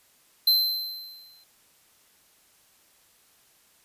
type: tone with exponential decay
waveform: square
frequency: 4093 Hz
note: C8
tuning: 39 cents flat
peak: -16 dBFS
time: 0.47-1.44 s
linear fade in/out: 5 ms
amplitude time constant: 210 ms
effects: white hiss -61 dBFS RMS until 3.84 s + resampled to 32000 Hz